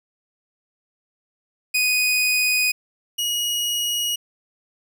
sawtooth tone pair in turn, 2489 / 2896 Hz, D#7 / F#7, 0 / -38 cents, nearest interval minor third, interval 262 cents, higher second, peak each -14 / -18 dBFS, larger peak first, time 1.74-2.72 / 3.18-4.16 s, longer neither, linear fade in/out 10 ms, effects none

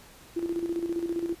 sine tone with tremolo, 339.3 Hz, F4, 50 cents flat, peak -25 dBFS, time 0.36-1.35 s, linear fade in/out 10 ms, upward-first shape square, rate 15 Hz, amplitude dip 60%, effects pink hiss -52 dBFS RMS until 1.4 s + resampled to 32000 Hz

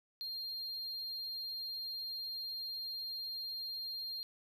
triangle tone, 4204 Hz, C8, 7 cents sharp, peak -38 dBFS, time 0.21-4.23 s, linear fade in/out 0 ms, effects none

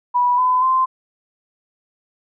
sine tone with pitch steps, 980 / 1009.3 / 1039.5 Hz, B5 / B5 / C6, -14 / +37 / -12 cents, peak -13 dBFS, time 0.14-0.86 s, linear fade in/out 20 ms, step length 240 ms, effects none

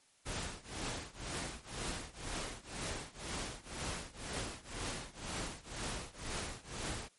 pink noise with tremolo, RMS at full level -38 dBFS, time 0.25-7.09 s, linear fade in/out 20 ms, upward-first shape triangle, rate 2 Hz, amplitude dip 95%, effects white hiss -68 dBFS RMS until 7.18 s + MP3 48 kbps

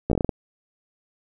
slowing click train, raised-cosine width 2 ms, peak -9 dBFS, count 8, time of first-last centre 0.1-0.292 s, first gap 14 ms, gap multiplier 1.22, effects none

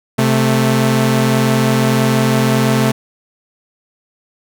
sawtooth tone pair together, 130.81 / 220 Hz, C3 / A3, 0 / 0 cents, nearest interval major sixth, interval 900 cents, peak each -10 dBFS, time 0.18-2.92 s, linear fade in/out 10 ms, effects none

